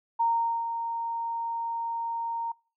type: tone with ADSR envelope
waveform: sine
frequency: 925 Hz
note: A#5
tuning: 14 cents flat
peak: -21 dBFS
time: 0.19-2.52 s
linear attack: 15 ms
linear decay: 440 ms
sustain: -8 dB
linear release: 7 ms
effects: noise-tail reverb RT60 0.4 s tail -26 dB re dry